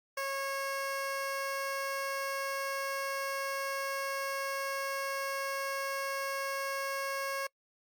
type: tone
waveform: 15% pulse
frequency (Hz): 547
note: C#5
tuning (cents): -23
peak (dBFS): -27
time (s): 0.17-7.47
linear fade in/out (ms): 5
effects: noise-tail reverb RT60 0.1 s tail -25 dB re dry + Opus 48 kbps